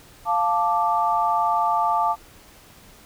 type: chord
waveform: sine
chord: D minor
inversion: first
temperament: equal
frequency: 698.5 / 880 / 1174.7 Hz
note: F5 / A5 / D6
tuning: 0 / 0 / 0 cents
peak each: -24 / -21 / -23 dBFS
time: 0.25-2.16 s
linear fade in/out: 50 ms
effects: pink hiss -49 dBFS RMS until 3.05 s